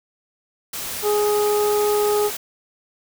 white noise, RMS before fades -29 dBFS, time 0.73-2.37 s, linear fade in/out 5 ms
harmonic tone, 416.9 Hz, G#4, 7 cents sharp, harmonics 1 / 2 / 3, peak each -17 / -26 / -30 dBFS, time 1.02-2.31 s, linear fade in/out 50 ms
effects none

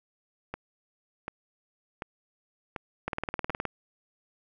two click trains, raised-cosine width 0.5 ms, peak -19 / -15 dBFS, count 5 / 12, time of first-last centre 0.54-3.503 / 3.08-3.653 s, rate 1.35 / 19.2 Hz, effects none

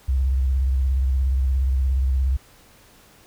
sine tone with vibrato, 65.8 Hz, C2, 10 cents sharp, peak -17 dBFS, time 0.08-2.37 s, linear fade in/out 10 ms, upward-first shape sine, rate 17 Hz, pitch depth 94 cents each way, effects pink hiss -52 dBFS RMS until 3.26 s

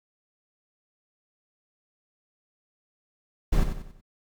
brown noise with echo, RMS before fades -20 dBFS, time 3.52-3.64 s, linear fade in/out 10 ms, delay 93 ms, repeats 4, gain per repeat -8 dB, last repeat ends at 4.012 s, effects none

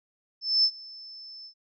sine tone with ADSR envelope, 5274 Hz, E8, in tune, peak -17 dBFS, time 0.41-1.54 s, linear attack 230 ms, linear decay 64 ms, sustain -24 dB, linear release 84 ms, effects none

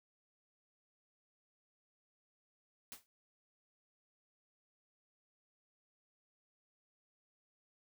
white noise with exponential decay, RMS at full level -45 dBFS, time 2.92-3.06 s, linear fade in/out 0 ms, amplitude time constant 30 ms, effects none

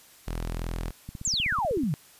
sawtooth tone, 41.68 Hz, E1, 20 cents sharp, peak -26 dBFS, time 0.27-0.91 s, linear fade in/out 10 ms
click train, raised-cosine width 5 ms, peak -25 dBFS, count 13, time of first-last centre 1.09-1.835 s, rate 16.1 Hz
sine exponential sweep, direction down, 7800 to 132.5 Hz, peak -24 dBFS, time 1.25-1.94 s, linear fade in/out 0 ms
effects white hiss -54 dBFS RMS until 2.19 s + resampled to 32000 Hz

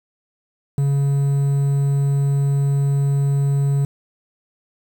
triangle tone with quantisation, 140 Hz, C#3, 18 cents sharp, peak -13 dBFS, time 0.78-3.85 s, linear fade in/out 2 ms, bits 7, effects none

